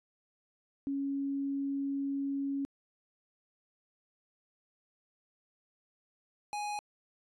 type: tone pair in turn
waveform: sine / square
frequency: 277.2 / 830.7 Hz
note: C#4 / G#5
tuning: 0 / 0 cents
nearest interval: octave + perfect fifth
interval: 1900 cents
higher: second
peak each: -31 / -35 dBFS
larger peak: first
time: 0.87-2.65 / 6.53-6.79 s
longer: first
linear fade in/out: 0 ms
effects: resampled to 24000 Hz